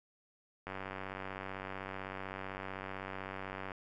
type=click train; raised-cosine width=0.5 ms; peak=-26 dBFS; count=293; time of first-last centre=0.67-3.718 s; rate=95.8 Hz; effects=none